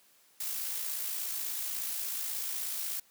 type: noise with amplitude modulation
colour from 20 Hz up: blue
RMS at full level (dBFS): -34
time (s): 0.4-3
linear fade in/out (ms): 5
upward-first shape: sine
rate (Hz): 56.5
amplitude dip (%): 35
effects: white hiss -64 dBFS RMS until 3.1 s + high-pass 150 Hz 12 dB/octave